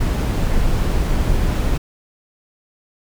brown noise, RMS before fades -17 dBFS, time 0-1.78 s, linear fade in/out 10 ms, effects none

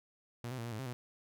sawtooth tone with pitch steps, 119.4 / 129.1 / 115.6 / 118.9 / 107.8 / 132.7 / 122.2 Hz, A#2 / C3 / A#2 / A#2 / A2 / C3 / B2, +42 / -23 / -14 / +35 / -35 / +25 / -18 cents, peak -35 dBFS, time 0.44-0.93 s, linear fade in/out 0 ms, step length 70 ms, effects none

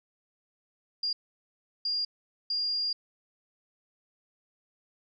sine tone bursts at uneven times, 4814 Hz, D8, 42 cents sharp, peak -27 dBFS, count 3, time 1.03-1.13 / 1.85-2.05 / 2.5-2.93 s, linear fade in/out 5 ms, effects none

